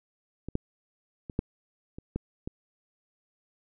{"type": "clicks", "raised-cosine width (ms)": 3, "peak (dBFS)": [-23, -14, -25, -13, -27, -17, -21], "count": 7, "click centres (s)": [0.486, 0.554, 1.298, 1.391, 1.985, 2.16, 2.475], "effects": []}